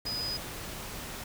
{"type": "tone in noise", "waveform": "sine", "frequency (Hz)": 4978, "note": "D#8", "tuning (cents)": 0, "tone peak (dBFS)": -32, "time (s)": [0.06, 0.37], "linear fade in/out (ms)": 5, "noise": "pink", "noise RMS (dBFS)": -40, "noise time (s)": [0.05, 1.24], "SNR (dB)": 5, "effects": []}